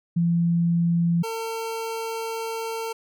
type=tone pair in turn; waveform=sine / 25% pulse; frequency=170 / 452 Hz; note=F3 / A4; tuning=-46 / +47 cents; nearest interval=octave + perfect fourth; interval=1693 cents; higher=second; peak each=-18 / -24 dBFS; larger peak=first; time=0.16-1.23 / 1.23-2.93 s; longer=second; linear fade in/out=10 ms; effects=none